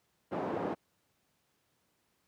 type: band-pass noise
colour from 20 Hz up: pink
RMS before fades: -35 dBFS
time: 0.31-0.75 s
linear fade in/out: 20 ms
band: 250 to 760 Hz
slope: 12 dB/octave
effects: pink hiss -75 dBFS RMS until 2.27 s + high-pass 100 Hz 12 dB/octave